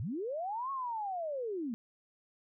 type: linear two-way sweep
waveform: sine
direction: up then down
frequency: 87.31 to 1108.7 to 214.8 Hz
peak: -34 dBFS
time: 0-1.74 s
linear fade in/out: 0 ms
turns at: 0.71 s
effects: none